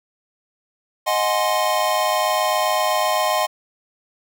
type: chord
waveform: square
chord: Ab dominant seventh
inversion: second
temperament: equal with one note detuned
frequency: 622.3 / 729.8 / 830.6 / 1046.5 Hz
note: Eb5 / Gb5 / Ab5 / C6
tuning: 0 / -24 / 0 / 0 cents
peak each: -23 / -24 / -26 / -23 dBFS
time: 1.06-3.47 s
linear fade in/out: 20 ms
effects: none